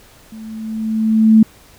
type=tone with level ramp; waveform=sine; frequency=220 Hz; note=A3; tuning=in tune; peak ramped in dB=-31 to -3 dBFS; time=0.32-1.43 s; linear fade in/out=5 ms; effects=pink hiss -46 dBFS RMS until 1.78 s